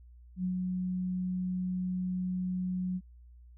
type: tone with ADSR envelope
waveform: sine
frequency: 183 Hz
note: F#3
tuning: 19 cents flat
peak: -28 dBFS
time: 0.36-3.01 s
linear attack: 81 ms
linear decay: 96 ms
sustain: -2 dB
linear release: 48 ms
effects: added 60 Hz sine -51 dBFS peak until 3.57 s